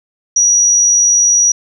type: tone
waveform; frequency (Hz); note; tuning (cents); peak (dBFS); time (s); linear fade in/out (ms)
sine; 5800; F#8; -35; -7; 0.36-1.52; 5
effects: none